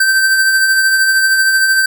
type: tone with tremolo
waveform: square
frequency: 1555 Hz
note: G6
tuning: 14 cents flat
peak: -8 dBFS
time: 0-1.86 s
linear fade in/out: 5 ms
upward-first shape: triangle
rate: 13 Hz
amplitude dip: 40%
effects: none